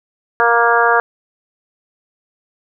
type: harmonic tone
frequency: 234.5 Hz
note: A#3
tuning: 11 cents sharp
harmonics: 2 / 3 / 4 / 5 / 6 / 7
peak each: -17 / -17 / -17 / -17 / -17 / -17 dBFS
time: 0.4-1 s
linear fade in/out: 0 ms
effects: none